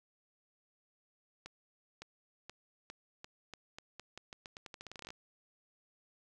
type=accelerating click train; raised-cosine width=0.2 ms; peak=-29 dBFS; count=24; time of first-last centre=1.46-5.104 s; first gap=560 ms; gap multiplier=0.85; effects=none